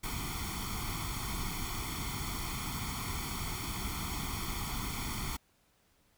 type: noise with comb filter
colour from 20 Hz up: pink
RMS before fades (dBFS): -37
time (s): 0.03-5.37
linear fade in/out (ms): 10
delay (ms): 0.9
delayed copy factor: +0.95
effects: pink hiss -70 dBFS RMS until 6.17 s